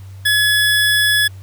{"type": "tone", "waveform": "25% pulse", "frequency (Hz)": 1700, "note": "G#6", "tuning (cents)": 40, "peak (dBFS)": -8, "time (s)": [0.25, 1.28], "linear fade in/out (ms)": 10, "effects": ["added 96 Hz sine -32 dBFS peak until 1.42 s", "pink hiss -50 dBFS RMS until 1.42 s"]}